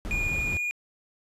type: noise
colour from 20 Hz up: brown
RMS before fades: -32 dBFS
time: 0.05-0.57 s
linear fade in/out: 0 ms
type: tone with vibrato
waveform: triangle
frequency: 2437 Hz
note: D#7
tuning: 37 cents flat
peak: -25 dBFS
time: 0.11-0.71 s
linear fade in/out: 0 ms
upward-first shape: triangle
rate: 16 Hz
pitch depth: 11 cents each way
effects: resampled to 32000 Hz